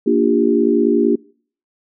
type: chord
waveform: sine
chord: G minor seventh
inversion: first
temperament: equal with one note detuned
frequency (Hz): 233.1 / 293.7 / 349.2 / 399.8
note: Bb3 / D4 / F4 / G4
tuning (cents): 0 / 0 / 0 / +34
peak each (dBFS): -17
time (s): 0.06-1.16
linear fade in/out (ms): 10
effects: noise-tail reverb RT60 0.5 s tail -24 dB re dry